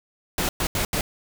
pink noise bursts at uneven times, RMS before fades -24 dBFS, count 4, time 0.38-0.49 / 0.6-0.67 / 0.75-0.85 / 0.93-1.01 s, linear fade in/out 2 ms, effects none

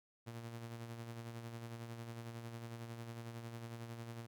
sawtooth tone with tremolo, 116.3 Hz, A#2, 4 cents flat, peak -40 dBFS, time 0.26-4.27 s, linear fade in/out 20 ms, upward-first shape sine, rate 11 Hz, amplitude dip 45%, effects none

